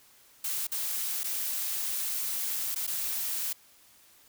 blue noise with dropouts, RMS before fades -32 dBFS, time 0.44-3.53 s, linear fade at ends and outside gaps 5 ms, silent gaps 0.67-0.717 / 1.234-1.241 / 2.747-2.759 / 2.868-2.875 s, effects white hiss -59 dBFS RMS until 4.28 s

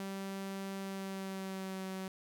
sawtooth tone with pitch glide, 194.5 to 189.4 Hz, G3 to F#3, -13 to +41 cents, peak -35 dBFS, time 0-2.08 s, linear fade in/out 2 ms, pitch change -46 cents, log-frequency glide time 0.8-1.87 s, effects none

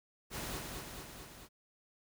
pink noise with echo, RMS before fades -41 dBFS, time 0.3-0.61 s, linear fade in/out 50 ms, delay 220 ms, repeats 4, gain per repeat -3 dB, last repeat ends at 1.49 s, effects none

